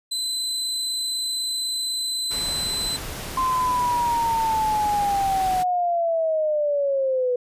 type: tone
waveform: 30% pulse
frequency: 4036 Hz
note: B7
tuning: 37 cents sharp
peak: -21 dBFS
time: 0.11-2.97 s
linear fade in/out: 10 ms
type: noise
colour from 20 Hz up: pink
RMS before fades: -33 dBFS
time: 2.3-5.64 s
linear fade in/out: 20 ms
type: linear sweep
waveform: sine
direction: down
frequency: 1046.5 to 490 Hz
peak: -19 dBFS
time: 3.37-7.36 s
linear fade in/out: 5 ms
effects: resampled to 32000 Hz